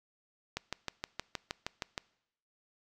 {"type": "click train", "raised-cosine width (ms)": 0.2, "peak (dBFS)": -17, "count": 10, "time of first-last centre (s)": [0.57, 1.978], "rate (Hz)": 6.39, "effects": ["noise-tail reverb RT60 0.8 s tail -23 dB re dry"]}